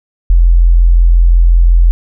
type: tone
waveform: sine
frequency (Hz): 42.78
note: F1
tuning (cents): -35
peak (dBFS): -3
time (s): 0.3-1.91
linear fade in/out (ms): 0
effects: none